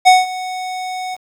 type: tone with ADSR envelope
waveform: square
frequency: 740 Hz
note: F#5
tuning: in tune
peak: -4 dBFS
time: 0.05-1.17 s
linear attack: 25 ms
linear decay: 180 ms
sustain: -18 dB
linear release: 37 ms
effects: low-pass 8000 Hz 12 dB/octave + 7-bit